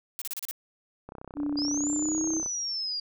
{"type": "noise bursts", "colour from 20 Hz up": "blue", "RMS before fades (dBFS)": -34, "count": 6, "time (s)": [0.19, 0.511], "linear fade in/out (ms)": 0, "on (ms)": 26, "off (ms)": 33}
{"type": "click train", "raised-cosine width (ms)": 1, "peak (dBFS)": -27, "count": 45, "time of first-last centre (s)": [1.09, 2.461], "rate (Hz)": 32.1}
{"type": "tone with pitch glide", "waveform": "sine", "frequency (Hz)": [291.2, 319.4], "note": ["D4", "D#4"], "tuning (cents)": [-15, 45], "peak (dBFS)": -27, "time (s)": [1.35, 2.43], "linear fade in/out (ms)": 50, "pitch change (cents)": 160, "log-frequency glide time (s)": [1.86, 2.27]}
{"type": "linear two-way sweep", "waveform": "sine", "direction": "up then down", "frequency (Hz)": [4766, 7330, 4766], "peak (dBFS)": -29, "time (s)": [1.57, 3], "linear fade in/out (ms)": 5, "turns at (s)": 1.9}
{"effects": []}